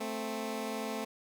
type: tone pair together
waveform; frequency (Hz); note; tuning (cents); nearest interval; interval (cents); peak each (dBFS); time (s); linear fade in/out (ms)
15% pulse; 220.1 / 261.7; A3 / C4; +1 / 0; minor third; 299; -30 / -33; 0-1.05; 10
effects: none